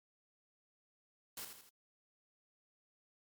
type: noise with echo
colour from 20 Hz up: white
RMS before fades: -45 dBFS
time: 1.37-1.45 s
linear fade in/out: 2 ms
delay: 81 ms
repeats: 3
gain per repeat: -6 dB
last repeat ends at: 1.693 s
effects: MP3 96 kbps